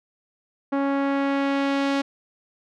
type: tone with low-pass filter sweep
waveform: sawtooth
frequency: 277.2 Hz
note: C#4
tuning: in tune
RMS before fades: -23 dBFS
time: 0.72-2.02 s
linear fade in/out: 10 ms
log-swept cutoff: 1300 to 4500 Hz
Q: 0.89
effects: none